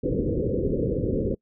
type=low-pass noise; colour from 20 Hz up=white; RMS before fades=-25 dBFS; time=0.03-1.35 s; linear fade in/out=10 ms; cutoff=530 Hz; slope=96 dB/octave; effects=noise-tail reverb RT60 0.1 s tail -25 dB re dry